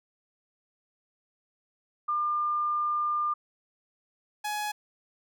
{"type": "tone pair in turn", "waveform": ["sine", "sawtooth"], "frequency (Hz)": [1200, 840], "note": ["D6", "G#5"], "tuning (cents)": [37, 19], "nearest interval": "tritone", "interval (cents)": 618, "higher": "first", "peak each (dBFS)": [-25, -26], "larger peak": "first", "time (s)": [[2.08, 3.34], [4.44, 4.72]], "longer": "first", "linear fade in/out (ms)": 10, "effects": []}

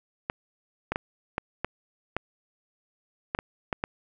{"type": "clicks", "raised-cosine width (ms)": 0.5, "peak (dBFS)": -12, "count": 10, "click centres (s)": [0.299, 0.92, 0.959, 1.381, 1.646, 2.166, 3.349, 3.389, 3.728, 3.839], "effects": []}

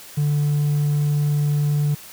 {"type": "tone", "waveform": "triangle", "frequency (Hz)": 146.83, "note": "D3", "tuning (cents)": 0, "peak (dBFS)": -14, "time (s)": [0.17, 1.95], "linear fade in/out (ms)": 10, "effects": ["tanh soft clip ceiling -11 dBFS", "white hiss -41 dBFS RMS until 2.12 s"]}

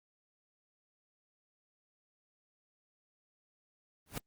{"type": "noise with exponential growth", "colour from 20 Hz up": "pink", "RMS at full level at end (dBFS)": -34, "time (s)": [4.06, 4.18], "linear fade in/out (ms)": 2, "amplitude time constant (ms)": 26, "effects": ["Opus 24 kbps"]}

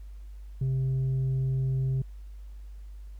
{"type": "tone with tanh clipping", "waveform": "triangle", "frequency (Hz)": 132.1, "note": "C3", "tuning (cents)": 17, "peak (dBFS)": -25, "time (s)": [0.61, 2.02], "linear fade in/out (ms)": 5, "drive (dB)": 7, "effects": ["added 50 Hz sine -40 dBFS peak until 3.19 s", "pink hiss -67 dBFS RMS until 3.19 s"]}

